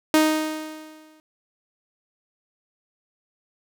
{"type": "tone with exponential decay", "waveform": "sawtooth", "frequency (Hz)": 311.1, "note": "D#4", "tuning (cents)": 0, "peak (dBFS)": -9, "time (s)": [0.14, 1.2], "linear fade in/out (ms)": 1, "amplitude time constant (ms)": 230, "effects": []}